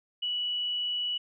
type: tone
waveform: sine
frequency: 2945 Hz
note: F#7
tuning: 9 cents flat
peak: -28 dBFS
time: 0.22-1.18 s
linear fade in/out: 10 ms
effects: none